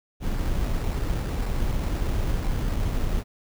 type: noise with sample-and-hold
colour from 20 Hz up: brown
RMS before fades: -25 dBFS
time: 0.2-3.24 s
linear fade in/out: 50 ms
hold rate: 3150 Hz
effects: none